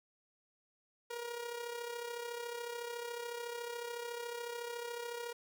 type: tone with amplitude modulation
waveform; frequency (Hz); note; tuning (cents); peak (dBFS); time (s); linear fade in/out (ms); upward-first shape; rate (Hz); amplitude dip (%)
sawtooth; 474.7; A#4; +31; -34; 1.1-5.33; 10; sine; 33.9; 55
effects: none